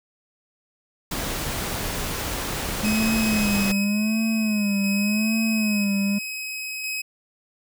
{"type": "noise", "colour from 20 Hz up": "pink", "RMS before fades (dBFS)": -28, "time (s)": [1.11, 3.72], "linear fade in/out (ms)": 5}
{"type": "tone with vibrato", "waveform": "triangle", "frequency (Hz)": 210.3, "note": "G#3", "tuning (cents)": 22, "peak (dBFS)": -18, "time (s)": [2.83, 6.19], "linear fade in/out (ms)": 10, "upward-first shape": "sine", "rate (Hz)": 0.87, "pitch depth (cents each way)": 100}
{"type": "tone with tremolo", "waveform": "sawtooth", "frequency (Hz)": 2541, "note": "D#7", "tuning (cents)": 36, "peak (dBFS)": -23, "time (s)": [2.84, 7.02], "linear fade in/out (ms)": 10, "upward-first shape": "square", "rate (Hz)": 0.5, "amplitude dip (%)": 30}
{"effects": []}